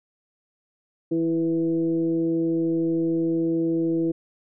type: tone with frequency modulation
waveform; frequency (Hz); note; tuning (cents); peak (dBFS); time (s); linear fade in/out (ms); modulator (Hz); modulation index
sine; 329.6; E4; 0; -20; 1.11-4.12; 10; 165; 0.6
effects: none